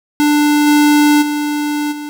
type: tone with level steps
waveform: square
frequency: 295.6 Hz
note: D4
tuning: 11 cents sharp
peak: -10 / -8 / -16 / -24 dBFS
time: 0.2-2.09 s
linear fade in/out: 0 ms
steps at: 0.66 / 1.21 / 1.91 s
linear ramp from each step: 20 ms
effects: none